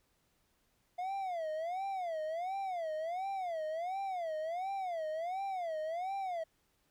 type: tone with vibrato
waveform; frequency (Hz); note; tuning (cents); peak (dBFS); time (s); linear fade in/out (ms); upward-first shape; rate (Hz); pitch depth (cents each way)
triangle; 698.5; F5; 0; -33; 0.98-6.44; 10; sine; 1.4; 210
effects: pink hiss -75 dBFS RMS until 6.9 s